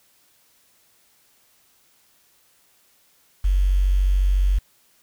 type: tone with quantisation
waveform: sine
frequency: 47.05 Hz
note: F#1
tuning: 30 cents sharp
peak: -15 dBFS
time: 3.44-4.59 s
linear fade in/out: 10 ms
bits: 7
effects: white hiss -60 dBFS RMS until 5.02 s